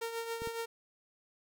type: tone with tremolo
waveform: sawtooth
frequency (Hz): 459.8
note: A#4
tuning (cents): -24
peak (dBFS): -30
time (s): 0.01-0.66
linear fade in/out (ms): 10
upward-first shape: triangle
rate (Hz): 7.2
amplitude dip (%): 60
type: clicks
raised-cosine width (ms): 3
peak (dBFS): -31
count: 2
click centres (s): 0.42 / 0.473
effects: none